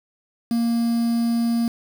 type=tone with quantisation; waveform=triangle; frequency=233.1 Hz; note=A#3; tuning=in tune; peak=-16 dBFS; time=0.51-1.68 s; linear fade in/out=2 ms; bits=6; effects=none